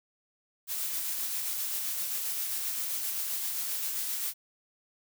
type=noise with tremolo; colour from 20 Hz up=blue; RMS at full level=-32 dBFS; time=0.67-4.34 s; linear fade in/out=50 ms; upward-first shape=sine; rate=7.6 Hz; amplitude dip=25%; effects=none